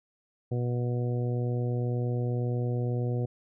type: harmonic tone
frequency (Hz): 121.9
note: B2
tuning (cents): -22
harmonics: 1 / 2 / 3 / 4 / 5 / 6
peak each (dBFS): -27 / -37 / -37 / -37 / -45 / -46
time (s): 0.51-3.26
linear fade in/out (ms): 10
effects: none